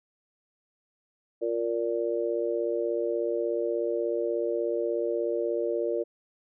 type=harmonic tone; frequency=116.54 Hz; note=A#2; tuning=in tune; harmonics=3 / 4 / 5; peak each=-30 / -29 / -31 dBFS; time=1.41-6.04 s; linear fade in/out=20 ms; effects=none